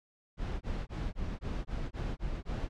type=noise bursts; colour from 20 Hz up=brown; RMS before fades=-35 dBFS; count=9; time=0.37-2.69 s; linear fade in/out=50 ms; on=240 ms; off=20 ms; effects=low-pass 5000 Hz 12 dB/octave